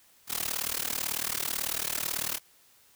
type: noise with amplitude modulation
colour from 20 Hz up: white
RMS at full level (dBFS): -28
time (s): 0.27-2.4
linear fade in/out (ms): 50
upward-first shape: sine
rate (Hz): 38.1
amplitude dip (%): 95
effects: white hiss -61 dBFS RMS until 2.95 s